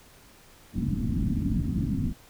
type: low-pass noise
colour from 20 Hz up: white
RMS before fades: -27 dBFS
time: 0.73-2.14 s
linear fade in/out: 50 ms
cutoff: 270 Hz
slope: 48 dB/octave
effects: pink hiss -54 dBFS RMS until 2.29 s